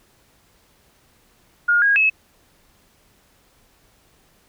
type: tone with pitch steps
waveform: sine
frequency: 1424 / 1637 / 2585 Hz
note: F6 / G#6 / E7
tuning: +33 / -25 / -34 cents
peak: -13 dBFS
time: 1.68-2.1 s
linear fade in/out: 10 ms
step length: 140 ms
effects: pink hiss -58 dBFS RMS until 4.48 s